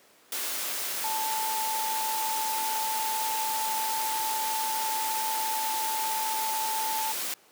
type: tone in noise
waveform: sine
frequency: 880 Hz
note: A5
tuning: in tune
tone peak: -29 dBFS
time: 1.04-7.12 s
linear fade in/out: 2 ms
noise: white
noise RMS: -32 dBFS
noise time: 0.32-7.34 s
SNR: 0 dB
effects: pink hiss -58 dBFS RMS until 7.51 s + high-pass 300 Hz 12 dB/octave